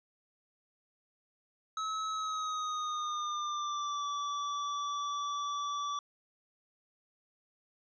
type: tone with pitch glide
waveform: square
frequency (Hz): 1290 to 1155.9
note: E6 to D6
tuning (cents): -38 to -28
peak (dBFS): -34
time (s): 1.77-5.99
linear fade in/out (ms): 2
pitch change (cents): -190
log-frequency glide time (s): 2.09-4.07
effects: resampled to 16000 Hz